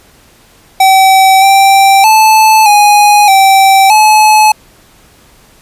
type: tone with pitch steps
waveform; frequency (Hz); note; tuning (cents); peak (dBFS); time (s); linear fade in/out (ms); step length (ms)
square; 767 / 782 / 873 / 829 / 776 / 858; G5 / G5 / A5 / G#5 / G5 / A5; -38 / -4 / -14 / -3 / -18 / -44; -3; 0.8-4.52; 5; 620
effects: pink hiss -43 dBFS RMS until 5.61 s + resampled to 32000 Hz